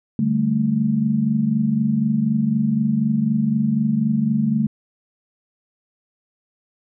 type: chord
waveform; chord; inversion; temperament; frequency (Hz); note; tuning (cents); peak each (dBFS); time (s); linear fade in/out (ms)
sine; D suspended fourth; none; equal; 146.83 / 196 / 220; D3 / G3 / A3; 0 / 0 / 0; -23 / -23 / -18; 0.19-4.67; 2
effects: none